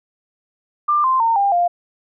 sine tone with pitch steps, 1191 / 1042.8 / 913.1 / 799.5 / 700 Hz, D6 / C6 / A#5 / G5 / F5, +24 / -6 / -36 / +34 / +4 cents, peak -13 dBFS, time 0.88-1.68 s, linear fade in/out 10 ms, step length 160 ms, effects none

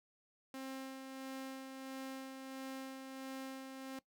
sawtooth tone with tremolo, 265.7 Hz, C4, 27 cents sharp, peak -39 dBFS, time 0.54-3.99 s, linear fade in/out 2 ms, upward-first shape sine, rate 1.5 Hz, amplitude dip 40%, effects noise-tail reverb RT60 0.1 s tail -19 dB re dry

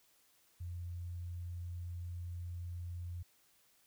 sine tone, 87.31 Hz, F2, in tune, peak -40 dBFS, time 0.6-3.23 s, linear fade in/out 10 ms, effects white hiss -70 dBFS RMS until 3.86 s

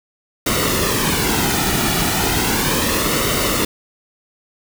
pink noise with flanger, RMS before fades -18 dBFS, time 0.46-3.65 s, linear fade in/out 5 ms, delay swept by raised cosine 1.2 to 1.91 ms, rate 0.35 Hz, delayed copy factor -0.6, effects none

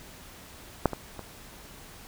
clicks, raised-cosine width 1 ms, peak -6 / -18 / -23 dBFS, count 3, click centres 0.857 / 0.933 / 1.193 s, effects pink hiss -48 dBFS RMS until 2.07 s

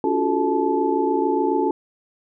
sine tone cluster, 282.7 / 347 / 374 / 434.9 / 868 Hz, C#4 / F4 / F#4 / A4 / A5, +34 / -11 / +19 / -20 / -24 cents, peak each -24 dBFS, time 0.04-1.71 s, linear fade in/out 2 ms, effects none

